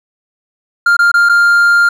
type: tone with dropouts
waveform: triangle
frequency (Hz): 1400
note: F6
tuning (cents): +4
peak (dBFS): -4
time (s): 0.86-1.89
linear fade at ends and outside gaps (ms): 5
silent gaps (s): 0.968-0.99 / 1.117-1.14 / 1.29-1.294
effects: none